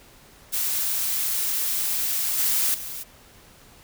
blue noise with level steps, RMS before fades -25 / -22 / -34 dBFS, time 0.52-3.04 s, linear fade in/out 20 ms, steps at 2.38 / 2.74 s, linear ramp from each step 5 ms, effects pink hiss -51 dBFS RMS until 3.83 s

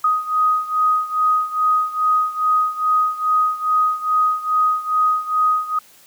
sine beating tone pair, 1250 / 1252.4 Hz, D#6 / D#6, +8 / +11 cents, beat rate 2.4 Hz, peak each -17 / -20 dBFS, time 0.04-5.79 s, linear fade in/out 5 ms, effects white hiss -49 dBFS RMS until 6.06 s + high-pass 100 Hz 12 dB/octave

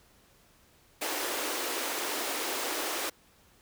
pink high-pass noise, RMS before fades -33 dBFS, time 1.01-3.1 s, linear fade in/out 10 ms, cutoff 290 Hz, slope 48 dB/octave, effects pink hiss -62 dBFS RMS until 3.61 s

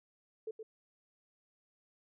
sine tone with echo, 440 Hz, A4, in tune, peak -37 dBFS, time 0.47-0.51 s, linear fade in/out 5 ms, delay 120 ms, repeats 1, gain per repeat -6 dB, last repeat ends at 0.63 s, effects none

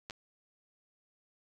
clicks, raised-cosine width 0.2 ms, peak -25 dBFS, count 2, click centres 0.099 / 0.108 s, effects none

